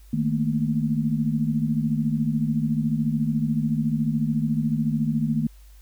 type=tone cluster; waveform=sine; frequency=153.2 / 220.3 / 234.2 Hz; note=D#3 / A3 / A#3; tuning=-27 / +2 / +8 cents; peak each=-25 dBFS; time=0.13-5.47 s; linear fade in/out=5 ms; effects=added 50 Hz sine -45 dBFS peak until 5.81 s + white hiss -59 dBFS RMS until 5.81 s